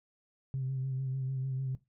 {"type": "tone with vibrato", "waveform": "sine", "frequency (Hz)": 132.2, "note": "C3", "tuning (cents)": 18, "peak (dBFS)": -30, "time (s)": [0.54, 1.75], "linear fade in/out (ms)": 0, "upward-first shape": "sine", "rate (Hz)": 6.7, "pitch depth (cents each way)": 32, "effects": ["noise-tail reverb RT60 0.2 s tail -17 dB re dry", "tanh soft clip ceiling -27 dBFS"]}